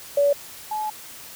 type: tone pair in turn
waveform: sine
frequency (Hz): 571 / 855.5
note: D5 / A5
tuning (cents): -49 / -49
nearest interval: perfect fifth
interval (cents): 700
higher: second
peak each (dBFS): -15 / -24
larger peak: first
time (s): 0.17-0.33 / 0.71-0.9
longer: second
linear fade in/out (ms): 5
effects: white hiss -41 dBFS RMS until 1.35 s